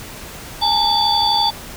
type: tone cluster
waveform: sine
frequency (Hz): 830 / 902 / 3465 / 4594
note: G#5 / A5 / A7 / D8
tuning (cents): -1 / +43 / -27 / -39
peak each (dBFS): -19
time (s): 0.61-1.51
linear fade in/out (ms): 20
effects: pink hiss -34 dBFS RMS until 1.76 s